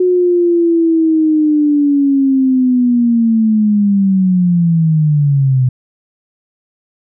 sine linear sweep, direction down, 366 to 125.6 Hz, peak -8 dBFS, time 0-5.69 s, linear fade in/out 5 ms, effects none

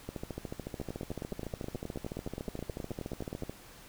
two click trains, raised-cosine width 2 ms, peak -24 / -24 dBFS, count 48 / 26, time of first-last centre 0.09-3.496 / 0.8-3.434 s, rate 13.8 / 9.49 Hz, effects pink hiss -53 dBFS RMS until 3.88 s

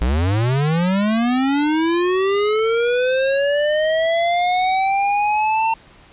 square linear sweep, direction up, 54.7 to 905 Hz, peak -16 dBFS, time 0.01-5.74 s, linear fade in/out 5 ms, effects pink hiss -47 dBFS RMS until 6.12 s + resampled to 8000 Hz

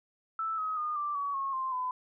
sine tone with pitch steps, 1318.5 / 1269.2 / 1221.7 / 1176 / 1132 / 1089.7 / 1048.9 / 1009.7 Hz, E6 / D#6 / D#6 / D6 / C#6 / C#6 / C6 / B5, 0 / +34 / -32 / +2 / +36 / -30 / +4 / +38 cents, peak -30 dBFS, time 0.39-1.91 s, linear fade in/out 2 ms, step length 190 ms, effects none

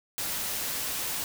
white noise, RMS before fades -32 dBFS, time 0.18-1.24 s, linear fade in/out 0 ms, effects none

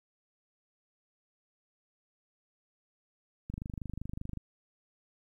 click train, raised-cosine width 5 ms, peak -26 dBFS, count 23, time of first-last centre 3.5-4.373 s, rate 25.2 Hz, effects 11-bit

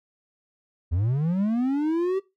triangle linear sweep, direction up, 77.5 to 390.5 Hz, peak -19 dBFS, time 0.91-2.2 s, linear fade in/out 20 ms, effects noise-tail reverb RT60 0.2 s tail -18 dB re dry

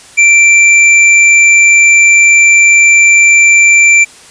square tone, 2349 Hz, D7, in tune, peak -3 dBFS, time 0.17-4.05 s, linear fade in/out 20 ms, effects white hiss -36 dBFS RMS until 4.3 s + resampled to 22050 Hz

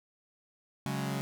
sawtooth chord, C# suspended fourth, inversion none, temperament equal, 138.59 / 185 / 207.7 Hz, C#3 / F#3 / G#3, 0 / 0 / 0 cents, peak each -30 / -34 / -33 dBFS, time 0.86-1.21 s, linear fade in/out 0 ms, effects none

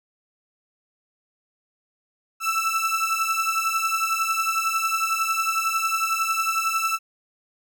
30% pulse beating tone pair, 1318.5 / 1329.5 Hz, E6 / E6, 0 / +14 cents, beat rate 11 Hz, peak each -22 dBFS, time 2.4-6.99 s, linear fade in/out 50 ms, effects none

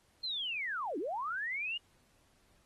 sine linear two-way sweep, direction down then up, 4235 to 268.2 to 2906 Hz, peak -34 dBFS, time 0.23-1.78 s, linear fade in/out 10 ms, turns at 0.98 s, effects pink hiss -70 dBFS RMS until 2.65 s + AAC 32 kbps

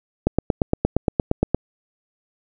click train, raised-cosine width 2 ms, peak -3 dBFS, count 12, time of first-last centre 0.27-1.546 s, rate 8.62 Hz, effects none

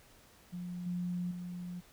sine tone with level steps, 177.5 Hz, F3, 28 cents sharp, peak -38 / -33 / -39 dBFS, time 0.52-1.81 s, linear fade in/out 20 ms, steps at 0.86 / 1.31 s, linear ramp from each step 5 ms, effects pink hiss -61 dBFS RMS until 1.92 s

